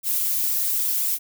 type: noise with flanger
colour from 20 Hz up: violet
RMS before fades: -23 dBFS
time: 0.03-1.19 s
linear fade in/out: 50 ms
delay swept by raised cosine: 0.82 to 6.22 ms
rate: 2 Hz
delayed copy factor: +1
effects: none